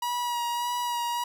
45% pulse tone with vibrato, 962 Hz, B5, 46 cents flat, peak -27 dBFS, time 0.02-1.24 s, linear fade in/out 5 ms, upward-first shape sine, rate 1.7 Hz, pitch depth 20 cents each way, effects none

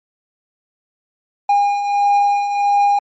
triangle beating tone pair, 810 / 811.5 Hz, G#5 / G#5, -43 / -40 cents, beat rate 1.5 Hz, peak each -19 / -11 dBFS, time 1.49-2.99 s, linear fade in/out 5 ms, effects MP3 32 kbps

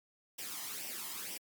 white noise with flanger, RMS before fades -42 dBFS, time 0.38-1.38 s, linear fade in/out 10 ms, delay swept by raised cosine 0.36 to 1.01 ms, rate 2.1 Hz, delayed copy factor +0.65, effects high-pass 200 Hz 12 dB/octave + MP3 96 kbps

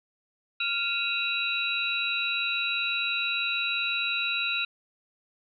sine tone cluster, 1393 / 2516 / 2733 / 3899 Hz, F6 / D#7 / F7 / B7, -5 / +19 / -38 / -23 cents, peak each -34 / -31 / -31 / -30 dBFS, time 0.6-4.65 s, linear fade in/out 5 ms, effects none

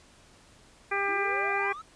harmonic tone, 398.3 Hz, G4, 28 cents sharp, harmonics 1 / 2 / 3 / 4 / 5 / 6, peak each -33 / -33 / -33 / -33 / -33 / -33 dBFS, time 0.91-1.73 s, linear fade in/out 10 ms
triangle exponential sweep, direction up, 306.7 to 1340 Hz, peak -37 dBFS, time 1.08-1.82 s, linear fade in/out 10 ms
effects pink hiss -57 dBFS RMS until 1.95 s + resampled to 22050 Hz

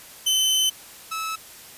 sawtooth tone pair in turn, 3051 / 1302.6 Hz, G7 / E6, -48 / -21 cents, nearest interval octave + minor third, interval 1473 cents, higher first, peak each -15 / -23 dBFS, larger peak first, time 0.26-0.7 / 1.11-1.36 s, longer first, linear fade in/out 10 ms, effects white hiss -44 dBFS RMS until 1.77 s + resampled to 32000 Hz

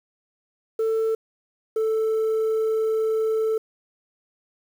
sine tone pair in turn, 444.8 / 440.7 Hz, A4 / A4, +19 / +3 cents, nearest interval unison, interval 16 cents, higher first, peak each -17 dBFS, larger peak neither, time 0.79-1.15 / 1.76-3.58 s, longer second, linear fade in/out 5 ms, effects tanh soft clip ceiling -19 dBFS + 8-bit

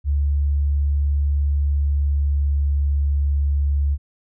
sine tone with pitch glide, 71.6 to 71.15 Hz, D2 to C#2, -43 to +46 cents, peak -16 dBFS, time 0.04-3.98 s, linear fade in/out 50 ms, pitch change -11 cents, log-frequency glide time 1.6-2.59 s, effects none

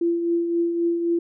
sine tone with tremolo, 340.2 Hz, F4, 45 cents flat, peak -17 dBFS, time 0.01-1.19 s, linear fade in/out 5 ms, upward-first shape triangle, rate 3.8 Hz, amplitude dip 50%, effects none

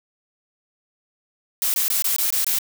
blue noise bursts, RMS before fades -21 dBFS, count 7, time 1.62-2.586 s, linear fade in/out 0 ms, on 120 ms, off 21 ms, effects none

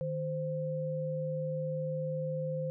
sine tone pair together, 154.3 / 520.2 Hz, D#3 / C5, -14 / -10 cents, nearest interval octave + major sixth, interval 2104 cents, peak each -35 / -34 dBFS, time 0.01-2.7 s, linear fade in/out 0 ms, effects none

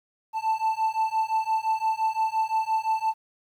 triangle beating tone pair, 880 / 885.8 Hz, A5 / A5, 0 / +11 cents, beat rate 5.8 Hz, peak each -24 dBFS, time 0.33-3.14 s, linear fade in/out 50 ms, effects 10-bit

